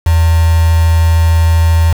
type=tone with quantisation; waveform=sine; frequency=82.41 Hz; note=E2; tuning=in tune; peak=-6 dBFS; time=0.06-1.93 s; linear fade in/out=5 ms; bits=3; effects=none